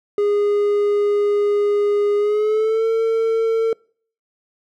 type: tone with pitch glide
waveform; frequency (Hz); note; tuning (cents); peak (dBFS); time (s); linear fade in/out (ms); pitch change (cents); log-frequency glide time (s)
triangle; 411 to 450.8; G#4 to A4; -18 to +42; -13; 0.18-3.73; 2; +160; 2.17-2.86
effects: noise-tail reverb RT60 0.5 s tail -26 dB re dry